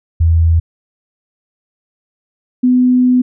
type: tone pair in turn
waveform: sine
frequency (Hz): 82.41 / 250.8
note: E2 / B3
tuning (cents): 0 / +27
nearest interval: octave + perfect fifth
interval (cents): 1927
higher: second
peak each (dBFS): -7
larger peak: neither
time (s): 0.2-0.6 / 2.63-3.22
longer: second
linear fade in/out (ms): 10
effects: none